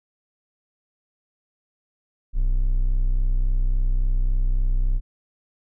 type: tone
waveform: triangle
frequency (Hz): 31.79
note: C1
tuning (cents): -49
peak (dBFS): -15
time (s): 2.33-5.01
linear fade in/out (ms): 50
effects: none